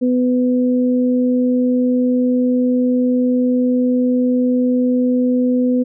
sine tone pair together, 250 / 500 Hz, B3 / B4, +21 / +21 cents, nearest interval octave, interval 1200 cents, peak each -13 / -20 dBFS, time 0.01-5.84 s, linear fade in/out 20 ms, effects none

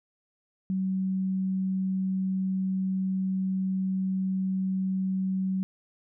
sine tone, 189.2 Hz, F#3, 39 cents sharp, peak -25 dBFS, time 0.7-5.63 s, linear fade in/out 0 ms, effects none

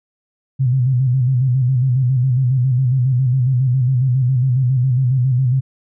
sine tone with vibrato, 128 Hz, C3, 38 cents flat, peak -12 dBFS, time 0.59-5.61 s, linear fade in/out 20 ms, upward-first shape square, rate 7.3 Hz, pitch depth 72 cents each way, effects none

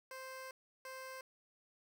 15% pulse tone bursts at uneven times, 523 Hz, C5, 1 cent flat, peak -40 dBFS, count 2, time 0.11-0.51 / 0.85-1.21 s, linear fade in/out 2 ms, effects none

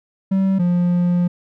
triangle tone pair in turn, 192.3 / 176.18 Hz, G3 / F3, -33 / +15 cents, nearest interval major second, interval 152 cents, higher first, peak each -12 dBFS, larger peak neither, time 0.31-0.59 / 0.59-1.28 s, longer second, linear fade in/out 10 ms, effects none

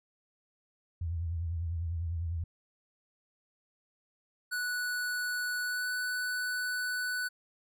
sine tone with vibrato, 83.9 Hz, E2, 31 cents sharp, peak -31 dBFS, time 1.01-2.44 s, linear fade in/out 5 ms, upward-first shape triangle, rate 10 Hz, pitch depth 100 cents each way
square tone with pitch glide, 1477 to 1490.7 Hz, F#6 to F#6, -3 to +12 cents, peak -32 dBFS, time 4.51-7.29 s, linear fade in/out 20 ms, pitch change +15 cents, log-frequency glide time 5.63-5.88 s
effects none

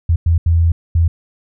sine tone bursts at uneven times, 83.5 Hz, E2, 23 cents sharp, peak -9 dBFS, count 4, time 0.09-0.16 / 0.26-0.38 / 0.46-0.72 / 0.95-1.08 s, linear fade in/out 5 ms, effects none

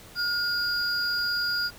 triangle tone pair together, 1429 / 4832 Hz, F6 / D8, +39 / +48 cents, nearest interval octave + major sixth, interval 2109 cents, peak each -26 dBFS, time 0.15-1.71 s, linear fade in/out 50 ms, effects pink hiss -48 dBFS RMS until 1.78 s

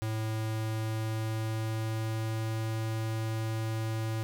square tone with pitch glide, 110 to 111.15 Hz, A2 to A2, 0 to +18 cents, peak -31 dBFS, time 0.02-4.23 s, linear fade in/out 0 ms, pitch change +18 cents, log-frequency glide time 0.2-2.59 s, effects none

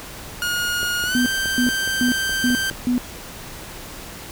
sawtooth tone with pitch glide, 1434 to 1563.8 Hz, F6 to G6, +45 to -5 cents, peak -17 dBFS, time 0.42-2.7 s, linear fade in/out 0 ms, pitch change +150 cents, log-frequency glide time 1.04-1.19 s
click train, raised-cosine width 2 ms, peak -19 dBFS, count 10, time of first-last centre 0.83-2.713 s, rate 4.78 Hz
sine tone bursts, 246.9 Hz, B3, in tune, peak -16 dBFS, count 5, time 1.15-2.98 s, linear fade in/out 0 ms, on 110 ms, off 320 ms
effects pink hiss -36 dBFS RMS until 4.31 s

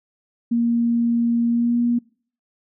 sine tone with pitch glide, 234.7 to 238.7 Hz, A#3 to A#3, +12 to +41 cents, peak -16 dBFS, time 0.51-1.99 s, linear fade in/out 10 ms, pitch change +29 cents, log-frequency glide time 1.49-1.78 s, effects noise-tail reverb RT60 0.5 s tail -25 dB re dry

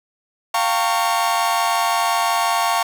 40% pulse chord, G half-diminished seventh, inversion third, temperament equal with one note detuned, 698.5 / 784 / 913.7 / 1108.7 Hz, F5 / G5 / Bb5 / Db6, 0 / 0 / -35 / 0 cents, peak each -21 / -25 / -21 / -21 dBFS, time 0.54-2.83 s, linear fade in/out 5 ms, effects none

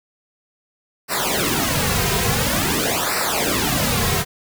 pink noise with flanger, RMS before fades -20 dBFS, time 1.08-4.25 s, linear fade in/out 50 ms, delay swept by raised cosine 0.3 to 3.5 ms, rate 0.48 Hz, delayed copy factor -0.95, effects none

